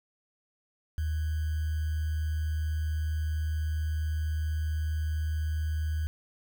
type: tone with sample-and-hold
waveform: sine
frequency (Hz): 77.78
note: D#2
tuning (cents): 0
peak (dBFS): -27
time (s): 0.98-6.07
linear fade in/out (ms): 0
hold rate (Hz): 1575
effects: none